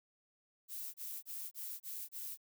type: noise bursts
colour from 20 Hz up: violet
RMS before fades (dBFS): -44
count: 6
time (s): 0.68-2.375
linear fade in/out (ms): 50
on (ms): 260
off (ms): 27
effects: none